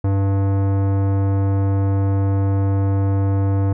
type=tone with tanh clipping; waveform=sine; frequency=98 Hz; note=G2; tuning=in tune; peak=-17 dBFS; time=0.04-3.73 s; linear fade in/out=5 ms; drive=18 dB; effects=none